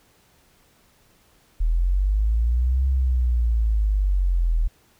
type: linear two-way sweep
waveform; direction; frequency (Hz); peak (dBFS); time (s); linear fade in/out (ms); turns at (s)
sine; up then down; 38.89 to 66.8 to 38.89; -17; 1.6-4.68; 10; 2.87
effects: pink hiss -59 dBFS RMS until 4.99 s